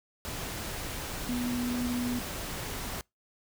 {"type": "tone in noise", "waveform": "sine", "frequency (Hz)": 244.6, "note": "B3", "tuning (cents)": -16, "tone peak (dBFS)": -29, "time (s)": [1.29, 2.19], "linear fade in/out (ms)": 0, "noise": "pink", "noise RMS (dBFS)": -37, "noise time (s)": [0.25, 3.01], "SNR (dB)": 5, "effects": ["noise-tail reverb RT60 0.2 s tail -26 dB re dry"]}